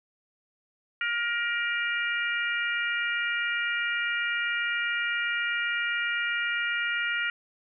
harmonic tone, 472.4 Hz, A#4, 23 cents sharp, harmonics 3 / 4 / 5 / 6, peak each -29 / -31 / -33 / -35 dBFS, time 1.01-7.3 s, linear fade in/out 2 ms, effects none

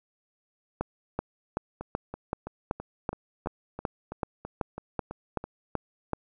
two click trains, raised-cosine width 1 ms, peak -22 / -14 dBFS, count 12 / 15, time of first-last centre 1.81-5.44 / 0.81-6.133 s, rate 3.03 / 2.63 Hz, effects none

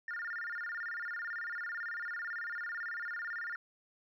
sine tone with vibrato, 1600 Hz, G6, 35 cents sharp, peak -36 dBFS, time 0.08-3.56 s, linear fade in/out 2 ms, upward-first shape square, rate 18 Hz, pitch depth 210 cents each way, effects tanh soft clip ceiling -32 dBFS + 13-bit

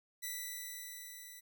5% pulse tone with level ramp, 1975.5 Hz, B6, in tune, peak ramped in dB -28 to -40 dBFS, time 0.22-1.41 s, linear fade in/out 20 ms, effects none

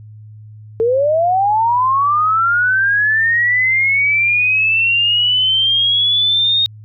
sine linear sweep, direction up, 440 to 3729 Hz, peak -11 dBFS, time 0.8-6.66 s, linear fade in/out 0 ms, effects added 107 Hz sine -34 dBFS peak until 6.84 s

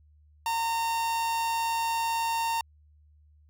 45% pulse tone with amplitude modulation, 916 Hz, A#5, 31 cents flat, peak -25 dBFS, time 0.46-2.61 s, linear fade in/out 2 ms, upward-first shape sine, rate 158 Hz, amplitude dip 25%, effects added 75 Hz sine -56 dBFS peak until 3.49 s

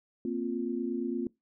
sine chord, Bb suspended second, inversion none, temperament equal, 233.1 / 261.6 / 349.2 Hz, Bb3 / C4 / F4, 0 / 0 / 0 cents, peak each -34 dBFS, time 0.25-1.27 s, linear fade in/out 2 ms, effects noise-tail reverb RT60 0.2 s tail -23 dB re dry

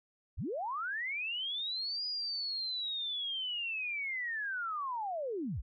sine linear two-way sweep, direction up then down, 31.48 to 4946 to 31.48 Hz, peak -34 dBFS, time 0.37-5.62 s, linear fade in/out 20 ms, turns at 2.06 s, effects none

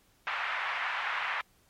white band-pass noise, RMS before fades -33 dBFS, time 0.27-1.41 s, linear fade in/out 0 ms, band 820 to 2300 Hz, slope 24 dB/octave, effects pink hiss -66 dBFS RMS until 1.69 s + MP3 64 kbps

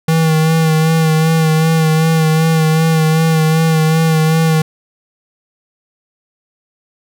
square tone with vibrato, 159.8 Hz, D#3, 47 cents sharp, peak -10 dBFS, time 0.08-4.62 s, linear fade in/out 5 ms, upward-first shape sine, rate 2.6 Hz, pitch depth 29 cents each way, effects none

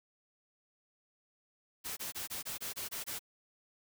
white noise bursts, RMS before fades -40 dBFS, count 9, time 1.84-3.194 s, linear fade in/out 20 ms, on 130 ms, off 23 ms, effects none

